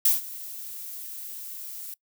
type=noise with ADSR envelope; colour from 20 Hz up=violet; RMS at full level=-18 dBFS; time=0.05-1.94 s; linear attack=4 ms; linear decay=150 ms; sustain=-20 dB; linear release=3 ms; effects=noise-tail reverb RT60 0.1 s tail -22 dB re dry